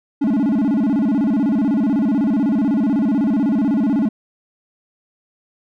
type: tone with vibrato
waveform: triangle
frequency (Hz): 246.9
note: B3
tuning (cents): 0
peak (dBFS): -12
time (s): 0.21-4.09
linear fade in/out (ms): 10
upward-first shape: square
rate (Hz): 16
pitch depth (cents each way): 250
effects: none